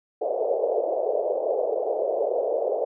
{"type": "band-pass noise", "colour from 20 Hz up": "pink", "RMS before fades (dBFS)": -25, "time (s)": [0.21, 2.85], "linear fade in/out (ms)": 10, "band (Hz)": [440, 660], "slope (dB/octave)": 48, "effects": []}